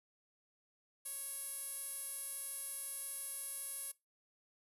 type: tone with band-pass filter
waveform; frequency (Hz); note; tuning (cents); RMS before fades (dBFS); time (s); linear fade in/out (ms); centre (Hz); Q
sawtooth; 554.4; C#5; 0; -44; 1.05-3.92; 10; 11000; 8.5
effects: noise-tail reverb RT60 0.2 s tail -21 dB re dry